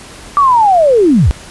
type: linear sweep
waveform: sine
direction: down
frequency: 1177 to 43.65 Hz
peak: -5 dBFS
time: 0.37-1.31 s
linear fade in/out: 0 ms
effects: pink hiss -33 dBFS RMS until 1.5 s + resampled to 24000 Hz